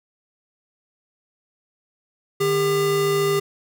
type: tone pair together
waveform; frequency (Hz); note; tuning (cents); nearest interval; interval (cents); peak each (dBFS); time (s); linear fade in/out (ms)
square; 151.41 / 400.5; D#3 / G4; -47 / +37; octave + perfect fourth; 1684; -28 / -19; 2.4-3.4; 10
effects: none